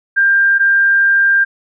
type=tone pair in turn; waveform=sine; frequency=1593 / 1593 Hz; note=G6 / G6; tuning=+27 / +27 cents; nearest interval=unison; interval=0 cents; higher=neither; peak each=-8 dBFS; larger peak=neither; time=0.16-0.59 / 0.59-1.45 s; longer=second; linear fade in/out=20 ms; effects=none